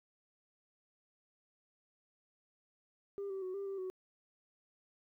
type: tone with pitch steps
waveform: sine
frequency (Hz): 399.1 / 385.7 / 370.7 / 396.4 / 390.7 / 372.7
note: G4 / G4 / F#4 / G4 / G4 / F#4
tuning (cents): +31 / -28 / +3 / +19 / -6 / +13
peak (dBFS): -36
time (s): 3.18-3.9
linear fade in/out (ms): 0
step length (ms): 120
effects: tanh soft clip ceiling -36 dBFS + 13-bit